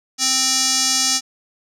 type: tone with band-pass filter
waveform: square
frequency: 261.6 Hz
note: C4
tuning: in tune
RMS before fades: -18 dBFS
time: 0.18-1.21 s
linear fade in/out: 50 ms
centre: 5900 Hz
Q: 3.1
effects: none